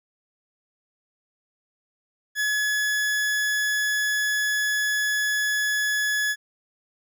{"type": "tone", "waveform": "40% pulse", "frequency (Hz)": 1700, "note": "G#6", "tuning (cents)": 40, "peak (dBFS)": -21, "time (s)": [2.35, 6.36], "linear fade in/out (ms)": 50, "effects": []}